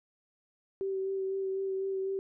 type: tone with vibrato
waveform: sine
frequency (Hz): 385.3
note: G4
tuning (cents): -30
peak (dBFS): -30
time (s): 0.81-2.19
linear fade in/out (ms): 0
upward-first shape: sine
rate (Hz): 4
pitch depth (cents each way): 16
effects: none